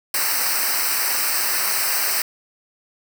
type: noise with comb filter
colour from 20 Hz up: white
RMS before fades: -21 dBFS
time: 0.14-2.22 s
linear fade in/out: 2 ms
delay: 0.29 ms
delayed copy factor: -0.95
effects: none